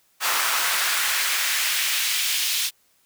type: noise with high-pass filter sweep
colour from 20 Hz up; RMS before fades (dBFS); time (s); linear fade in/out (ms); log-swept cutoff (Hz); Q
pink; -23; 0.2-2.71; 50; 1100 to 3300; 1.3
effects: white hiss -63 dBFS RMS until 3.05 s